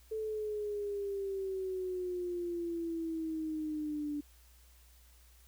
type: exponential sweep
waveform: sine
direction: down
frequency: 440 to 291.7 Hz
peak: -34 dBFS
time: 0.11-4.21 s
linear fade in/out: 10 ms
effects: added 60 Hz sine -59 dBFS peak until 5.47 s + white hiss -65 dBFS RMS until 5.47 s